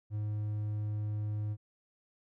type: tone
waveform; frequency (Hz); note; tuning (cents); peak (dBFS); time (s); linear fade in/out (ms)
triangle; 105.5; G#2; +28; -30; 0.1-1.57; 50
effects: none